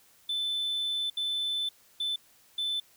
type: tone bursts at uneven times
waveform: triangle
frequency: 3520 Hz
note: A7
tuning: in tune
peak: -26 dBFS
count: 4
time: 0.29-1.1 / 1.17-1.69 / 2-2.16 / 2.58-2.8 s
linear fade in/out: 5 ms
effects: tanh soft clip ceiling -22 dBFS + white hiss -61 dBFS RMS until 2.96 s